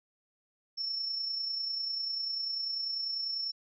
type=tone with amplitude modulation; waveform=sine; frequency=5400 Hz; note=E8; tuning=41 cents sharp; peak=-30 dBFS; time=0.77-3.52 s; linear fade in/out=20 ms; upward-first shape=sine; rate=30.1 Hz; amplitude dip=40%; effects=none